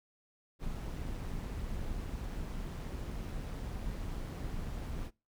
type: noise with amplitude modulation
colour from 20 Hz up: brown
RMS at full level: -37 dBFS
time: 0.59-5.11 s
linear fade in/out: 50 ms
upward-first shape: sine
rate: 193 Hz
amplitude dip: 45%
effects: noise-tail reverb RT60 0.3 s tail -25 dB re dry